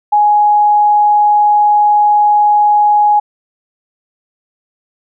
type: tone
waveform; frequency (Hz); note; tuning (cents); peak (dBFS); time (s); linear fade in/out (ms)
sine; 834; G#5; +7; -6; 0.12-3.2; 10
effects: none